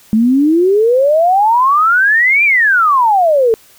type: exponential two-way sweep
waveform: sine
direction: up then down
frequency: 212.3 to 2423 to 433.3 Hz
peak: -7 dBFS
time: 0.13-3.54 s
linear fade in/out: 0 ms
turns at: 2.44 s
effects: white hiss -45 dBFS RMS until 3.78 s